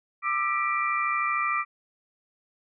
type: tone cluster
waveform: sine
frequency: 1190 / 1323 / 1953 / 2357 Hz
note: D6 / E6 / B6 / D7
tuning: +22 / +6 / -20 / +6 cents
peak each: -26 / -32 / -32 / -30 dBFS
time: 0.22-1.65 s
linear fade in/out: 50 ms
effects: none